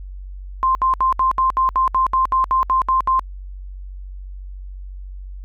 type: tone bursts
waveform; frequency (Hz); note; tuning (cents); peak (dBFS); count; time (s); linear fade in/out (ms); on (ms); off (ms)
sine; 1046.5; C6; 0; -13; 14; 0.63-3.194; 0; 120; 68
effects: added 47 Hz sine -30 dBFS peak until 5.44 s